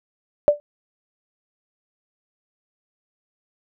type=tone with exponential decay; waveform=sine; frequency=587.3 Hz; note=D5; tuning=in tune; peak=-6 dBFS; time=0.48-0.6 s; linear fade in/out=0 ms; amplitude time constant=25 ms; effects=none